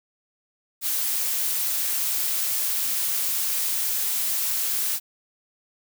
blue noise, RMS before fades -25 dBFS, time 0.81-5 s, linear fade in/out 50 ms, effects none

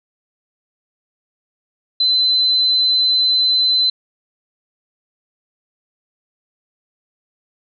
sine tone, 4045 Hz, B7, 41 cents sharp, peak -12 dBFS, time 2-3.9 s, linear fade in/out 5 ms, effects none

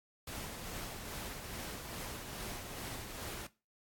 pink noise with tremolo, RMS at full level -43 dBFS, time 0.27-3.47 s, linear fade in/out 5 ms, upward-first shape sine, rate 2.4 Hz, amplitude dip 35%, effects noise-tail reverb RT60 0.3 s tail -19 dB re dry + AAC 64 kbps

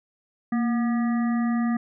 harmonic tone with a mistuned harmonic, 241.7 Hz, B3, 37 cents flat, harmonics 1 / 3 / 5 / 7 / 8, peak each -21 / -35 / -36 / -42 / -40 dBFS, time 0.52-1.77 s, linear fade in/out 5 ms, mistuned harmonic 1, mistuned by -65 cents, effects none

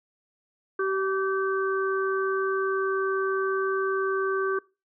harmonic tone, 385.6 Hz, G4, 28 cents flat, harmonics 1 / 3 / 4, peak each -25 / -30 / -31 dBFS, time 0.79-4.59 s, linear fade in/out 5 ms, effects noise-tail reverb RT60 0.3 s tail -23 dB re dry

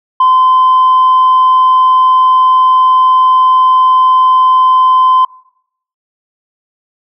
sine tone, 1029 Hz, C6, 29 cents flat, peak -3 dBFS, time 0.2-5.25 s, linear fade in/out 5 ms, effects noise-tail reverb RT60 0.7 s tail -21 dB re dry + tanh soft clip ceiling -2 dBFS

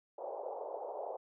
pink band-pass noise, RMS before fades -42 dBFS, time 0.18-1.17 s, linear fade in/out 10 ms, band 440 to 870 Hz, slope 48 dB/octave, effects none

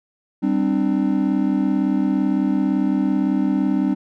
triangle chord, G suspended fourth, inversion none, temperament equal with one note detuned, 196 / 261.6 / 299.5 Hz, G3 / C4 / D4, 0 / 0 / +34 cents, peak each -19 dBFS, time 0.42-3.95 s, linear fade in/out 20 ms, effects none

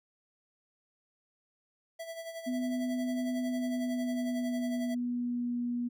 square tone with tremolo, 660 Hz, E5, 2 cents sharp, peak -38 dBFS, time 1.99-4.95 s, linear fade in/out 10 ms, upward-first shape sine, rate 11 Hz, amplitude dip 60%
sine tone with pitch glide, 250.6 to 241.6 Hz, B3 to B3, +25 to -38 cents, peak -30 dBFS, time 2.46-5.89 s, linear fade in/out 20 ms, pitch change -63 cents, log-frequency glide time 3.42-5.57 s
effects none

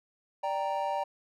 triangle chord, G minor, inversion second, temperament equal, 587.3 / 784 / 932.3 Hz, D5 / G5 / Bb5, 0 / 0 / 0 cents, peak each -32 / -31 / -31 dBFS, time 0.43-1.04 s, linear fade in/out 10 ms, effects none

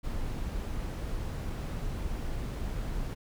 brown noise, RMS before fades -34 dBFS, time 0.03-3.15 s, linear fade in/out 20 ms, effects none

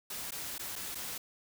white noise with dropouts, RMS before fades -40 dBFS, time 0.1-1.18 s, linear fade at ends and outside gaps 5 ms, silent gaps 0.308-0.319 / 0.582-0.593 / 0.756-0.76 / 0.947-0.953 s, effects none

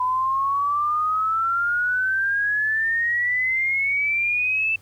sine exponential sweep, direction up, 1000 to 2658 Hz, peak -19 dBFS, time 0-4.76 s, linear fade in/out 5 ms, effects added 97 Hz sine -51 dBFS peak until 4.81 s + pink hiss -56 dBFS RMS until 4.81 s

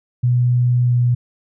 sine tone with pitch glide, 123 to 122.08 Hz, B2 to B2, -7 to -20 cents, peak -12 dBFS, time 0.23-1.15 s, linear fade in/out 10 ms, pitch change -13 cents, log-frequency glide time 0.84-0.93 s, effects none

